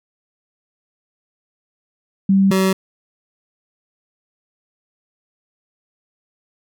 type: tone pair in turn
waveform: sine / 25% pulse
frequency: 194.3 / 189.97 Hz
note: G3 / F#3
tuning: -15 / +46 cents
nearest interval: unison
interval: 39 cents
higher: first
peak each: -10 dBFS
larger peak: neither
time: 2.29-2.51 / 2.51-2.73 s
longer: neither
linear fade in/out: 5 ms
effects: none